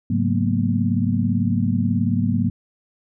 sine tone cluster, 103.8 / 135.7 / 184.3 / 223.5 / 241.7 Hz, G#2 / C#3 / F#3 / A3 / B3, 0 / -36 / -7 / +27 / -37 cents, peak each -22 / -28 / -23 / -24 / -23 dBFS, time 0.1-2.5 s, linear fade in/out 5 ms, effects none

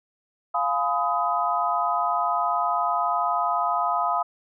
sine chord, F half-diminished seventh, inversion none, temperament just, 698.5 / 838.1 / 1005.8 / 1257.2 Hz, F5 / Ab5 / Cb6 / Eb6, 0 / +16 / +31 / +18 cents, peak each -26 / -29 / -27 / -25 dBFS, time 0.54-4.23 s, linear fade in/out 10 ms, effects none

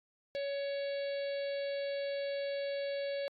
harmonic tone with a mistuned harmonic, 560 Hz, C#5, 18 cents sharp, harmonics 1 / 3 / 4 / 5 / 6 / 7 / 8, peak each -34 / -49 / -50 / -54 / -53 / -52 / -52 dBFS, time 0.35-3.28 s, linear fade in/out 0 ms, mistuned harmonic 5, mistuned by -22 cents, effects AAC 48 kbps

